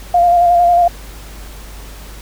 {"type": "tone with vibrato", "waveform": "sine", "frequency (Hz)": 698.5, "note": "F5", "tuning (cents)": 0, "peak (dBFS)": -7, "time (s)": [0.14, 0.88], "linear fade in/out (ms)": 5, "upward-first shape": "square", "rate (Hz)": 11, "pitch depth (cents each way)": 23, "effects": ["added 50 Hz sine -31 dBFS peak until 2.21 s", "pink hiss -37 dBFS RMS until 2.21 s"]}